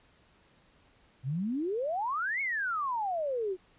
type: exponential two-way sweep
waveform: sine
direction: up then down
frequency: 121.4 to 2238 to 354.7 Hz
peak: -29 dBFS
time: 1.23-3.57 s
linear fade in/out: 50 ms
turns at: 2.41 s
effects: pink hiss -64 dBFS RMS until 3.78 s + resampled to 8000 Hz